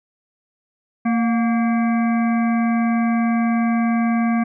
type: harmonic tone with a mistuned harmonic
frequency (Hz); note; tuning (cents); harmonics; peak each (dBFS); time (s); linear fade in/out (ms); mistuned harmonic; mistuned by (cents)
229.6; A#3; -26; 1 / 3 / 5 / 7 / 9 / 10; -16 / -26 / -30 / -33 / -35 / -36; 1.05-4.44; 10; 3; +61
effects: none